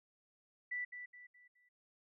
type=tone with echo; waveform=sine; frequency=1972 Hz; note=B6; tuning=3 cents flat; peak=-37 dBFS; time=0.71-0.85 s; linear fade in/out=10 ms; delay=210 ms; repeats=4; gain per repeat=-8 dB; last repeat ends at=1.69 s; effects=none